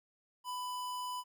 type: tone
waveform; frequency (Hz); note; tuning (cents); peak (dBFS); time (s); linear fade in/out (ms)
square; 996; B5; +14; -38; 0.44-1.24; 50
effects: 13-bit